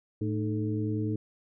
harmonic tone with a mistuned harmonic, 109.1 Hz, A2, 14 cents flat, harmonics 1 / 2 / 3 / 4, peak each -30 / -35 / -32 / -38 dBFS, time 0.21-1.16 s, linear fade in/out 5 ms, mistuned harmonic 3, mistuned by -99 cents, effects none

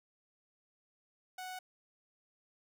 sawtooth tone, 740 Hz, F#5, in tune, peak -38 dBFS, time 1.38-1.59 s, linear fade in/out 5 ms, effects none

